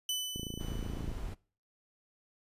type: tone with exponential decay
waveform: sawtooth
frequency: 3000 Hz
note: F#7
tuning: 23 cents sharp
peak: -27 dBFS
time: 0.09-1.29 s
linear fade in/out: 2 ms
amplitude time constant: 260 ms
type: click train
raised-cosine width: 3 ms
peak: -27 dBFS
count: 22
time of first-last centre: 0.36-1.115 s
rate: 27.8 Hz
type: noise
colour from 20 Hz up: brown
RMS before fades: -39 dBFS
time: 0.59-1.35 s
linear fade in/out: 20 ms
effects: noise-tail reverb RT60 0.4 s tail -22 dB re dry + resampled to 32000 Hz